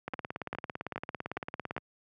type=two click trains; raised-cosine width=0.5 ms; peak=-20 / -20 dBFS; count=31 / 5; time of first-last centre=0.08-1.765 / 0.14-1.779 s; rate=17.8 / 2.44 Hz; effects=high-pass 100 Hz 12 dB/octave